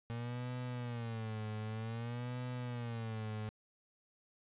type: tone with vibrato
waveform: 35% pulse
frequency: 115.9 Hz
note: A#2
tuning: 10 cents flat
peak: -37 dBFS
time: 0.1-3.49 s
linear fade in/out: 0 ms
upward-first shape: sine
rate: 0.53 Hz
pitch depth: 130 cents each way
effects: resampled to 8000 Hz + 13-bit